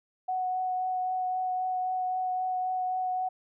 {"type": "tone with vibrato", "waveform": "sine", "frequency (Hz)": 740, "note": "F#5", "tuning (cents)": 0, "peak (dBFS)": -27, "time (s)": [0.28, 3.29], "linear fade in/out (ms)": 10, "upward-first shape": "triangle", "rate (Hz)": 3.8, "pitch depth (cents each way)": 12, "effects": []}